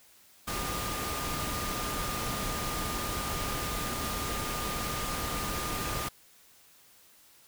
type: tone in noise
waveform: sine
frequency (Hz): 1213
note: D#6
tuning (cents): -44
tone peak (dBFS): -38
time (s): 0.47-6.09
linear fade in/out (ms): 10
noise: pink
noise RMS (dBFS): -34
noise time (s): 0.47-6.09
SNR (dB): -7
effects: white hiss -59 dBFS RMS until 7.47 s